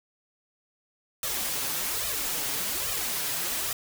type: noise with flanger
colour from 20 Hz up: white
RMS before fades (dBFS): -30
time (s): 1.23-3.73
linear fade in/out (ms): 2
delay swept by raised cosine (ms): 1.6 to 7.3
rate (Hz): 1.2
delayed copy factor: +0.9
effects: none